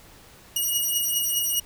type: beating tone pair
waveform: 5% pulse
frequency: 2894 / 2898.9 Hz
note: F#7 / F#7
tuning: -39 / -36 cents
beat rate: 4.9 Hz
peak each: -17 dBFS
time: 0.56-1.6 s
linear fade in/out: 5 ms
effects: pink hiss -50 dBFS RMS until 1.65 s